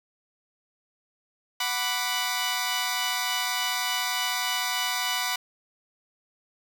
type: chord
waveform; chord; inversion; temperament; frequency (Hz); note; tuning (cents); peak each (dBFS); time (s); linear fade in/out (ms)
10% pulse; B minor; second; equal; 740 / 987.8 / 1174.7; F#5 / B5 / D6; 0 / 0 / 0; -22 / -20 / -24; 1.6-5.36; 5
effects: none